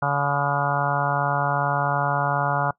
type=harmonic tone with a mistuned harmonic; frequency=142.6 Hz; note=C#3; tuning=49 cents sharp; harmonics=1 / 2 / 3 / 4 / 5 / 6 / 7 / 8 / 9 / 10; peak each=-26 / -38 / -38 / -30 / -27 / -28 / -29 / -32 / -30 / -28 dBFS; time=0.02-2.71 s; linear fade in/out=5 ms; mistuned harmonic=9; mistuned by=-56 cents; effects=noise-tail reverb RT60 0.1 s tail -22 dB re dry